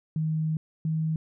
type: tone pair in turn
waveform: sine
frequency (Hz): 157.4 / 158.68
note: D#3 / D#3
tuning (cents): +20 / +34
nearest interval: unison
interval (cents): 14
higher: second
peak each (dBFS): -24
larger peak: neither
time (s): 0.16-0.57 / 0.85-1.16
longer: first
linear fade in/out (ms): 2
effects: none